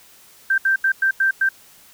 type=tone bursts at uneven times; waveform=sine; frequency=1568 Hz; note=G6; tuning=in tune; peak=-14 dBFS; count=6; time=0.5-0.58 / 0.65-0.76 / 0.84-0.92 / 1.02-1.11 / 1.2-1.31 / 1.41-1.49 s; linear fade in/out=5 ms; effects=white hiss -49 dBFS RMS until 1.93 s

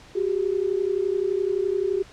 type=tone pair together; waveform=sine; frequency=370.3 / 402 Hz; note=F#4 / G4; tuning=+1 / +44 cents; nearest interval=minor second; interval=143 cents; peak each=-24 dBFS; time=0.15-2.03 s; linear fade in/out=10 ms; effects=pink hiss -48 dBFS RMS until 2.12 s + low-pass 6000 Hz 12 dB/octave

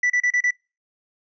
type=tone bursts; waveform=triangle; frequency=1970 Hz; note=B6; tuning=5 cents flat; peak=-15 dBFS; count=5; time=0.03-0.508 s; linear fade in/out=5 ms; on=70 ms; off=32 ms; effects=noise-tail reverb RT60 0.3 s tail -26 dB re dry + resampled to 16000 Hz

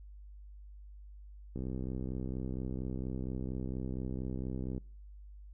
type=click train; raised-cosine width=3 ms; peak=-26 dBFS; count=208; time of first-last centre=1.56-4.779 s; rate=64.3 Hz; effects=noise-tail reverb RT60 0.5 s tail -25 dB re dry + added 50 Hz sine -48 dBFS peak until 5.53 s

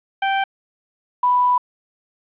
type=tone pair in turn; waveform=sawtooth / sine; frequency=781 / 988.8 Hz; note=G5 / B5; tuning=-7 / +2 cents; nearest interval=major third; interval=409 cents; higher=second; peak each=-13 dBFS; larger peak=neither; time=0.22-0.44 / 1.23-1.58 s; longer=second; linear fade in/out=5 ms; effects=resampled to 8000 Hz + 8-bit

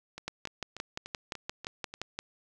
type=two click trains; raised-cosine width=0.2 ms; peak=-24 / -17 dBFS; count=7 / 12; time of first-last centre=0.18-1.94 / 0.28-2.19 s; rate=3.41 / 5.76 Hz; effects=none

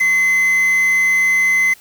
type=tone with quantisation; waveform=triangle; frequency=2047 Hz; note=C7; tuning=38 cents flat; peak=-10 dBFS; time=0-1.74 s; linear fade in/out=10 ms; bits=5; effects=white hiss -46 dBFS RMS until 1.8 s

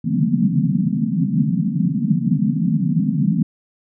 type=band-pass noise; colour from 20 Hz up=pink; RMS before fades=-18 dBFS; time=0.04-3.43 s; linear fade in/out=5 ms; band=140 to 260 Hz; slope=96 dB/octave; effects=none

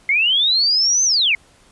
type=linear two-way sweep; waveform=sine; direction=up then down; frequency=2093 to 6272 to 2093 Hz; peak=-13 dBFS; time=0.09-1.35 s; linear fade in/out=2 ms; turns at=1.04 s; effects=pink hiss -52 dBFS RMS until 1.71 s + resampled to 24000 Hz

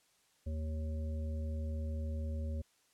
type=harmonic tone with a mistuned harmonic; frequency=77.78 Hz; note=D#2; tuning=in tune; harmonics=1 / 3 / 5 / 7; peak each=-35 / -46 / -56 / -50 dBFS; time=0.46-2.62 s; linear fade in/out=10 ms; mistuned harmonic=7; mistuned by=+20 cents; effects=white hiss -71 dBFS RMS until 2.93 s + low-pass 10000 Hz 12 dB/octave

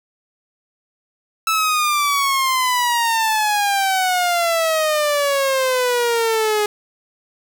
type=exponential sweep; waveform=sawtooth; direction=down; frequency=1318.5 to 415.6 Hz; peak=-12 dBFS; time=1.47-6.66 s; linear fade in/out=2 ms; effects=none

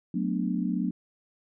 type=chord; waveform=sine; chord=B minor seventh; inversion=second; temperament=equal; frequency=185 / 220 / 246.9 / 293.7 Hz; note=F#3 / A3 / B3 / D4; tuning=0 / 0 / 0 / 0 cents; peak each=-29 / -32 / -31 / -33 dBFS; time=0.14-0.91 s; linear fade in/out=5 ms; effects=none

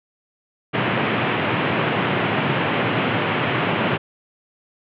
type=band-pass noise; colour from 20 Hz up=pink; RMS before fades=-21 dBFS; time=0.73-3.98 s; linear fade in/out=20 ms; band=110 to 3100 Hz; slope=48 dB/octave; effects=none

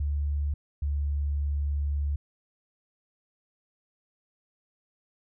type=tone pair in turn; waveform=sine; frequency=72.5 / 72 Hz; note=D2 / D2; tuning=-22 / -34 cents; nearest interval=unison; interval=12 cents; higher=first; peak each=-25 dBFS; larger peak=neither; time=0-0.54 / 0.82-2.16 s; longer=second; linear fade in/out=5 ms; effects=none

